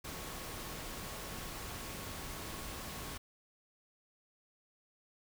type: tone in noise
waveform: sine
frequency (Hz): 1100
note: C#6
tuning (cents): -14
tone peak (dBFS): -55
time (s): 0.04-3.18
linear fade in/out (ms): 10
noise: pink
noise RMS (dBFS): -44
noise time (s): 0.04-3.18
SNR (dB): -14
effects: none